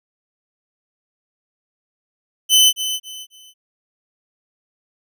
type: tone with echo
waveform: sawtooth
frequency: 3034 Hz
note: F#7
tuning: 43 cents sharp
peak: -6 dBFS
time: 2.49-2.73 s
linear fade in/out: 50 ms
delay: 270 ms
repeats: 3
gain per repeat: -11 dB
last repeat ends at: 3.54 s
effects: none